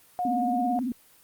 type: tone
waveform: sine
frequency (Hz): 720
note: F#5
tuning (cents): -47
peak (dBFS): -25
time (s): 0.19-0.79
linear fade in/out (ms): 0
type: tone with vibrato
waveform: sine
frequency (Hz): 250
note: B3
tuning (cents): +21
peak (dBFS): -26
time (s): 0.25-0.92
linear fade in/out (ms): 2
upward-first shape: sine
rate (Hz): 18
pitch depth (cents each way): 130
effects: white hiss -57 dBFS RMS until 1.23 s + Opus 32 kbps